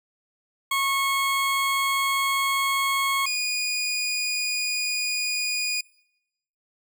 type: tone pair in turn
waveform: 20% pulse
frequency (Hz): 1095 / 2458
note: C#6 / D#7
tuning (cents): -22 / -22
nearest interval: octave + major second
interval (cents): 1400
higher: second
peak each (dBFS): -17 / -19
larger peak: first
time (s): 0.71-3.26 / 3.26-5.81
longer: neither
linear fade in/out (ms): 5
effects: noise-tail reverb RT60 0.9 s tail -25 dB re dry